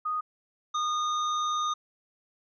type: tone pair in turn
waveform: sine / square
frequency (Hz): 1240 / 1226.5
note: D#6 / D#6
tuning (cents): -6 / -25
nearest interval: unison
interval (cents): 19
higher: first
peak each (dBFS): -27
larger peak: neither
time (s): 0.05-0.21 / 0.74-1.74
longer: second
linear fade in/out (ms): 10
effects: resampled to 16000 Hz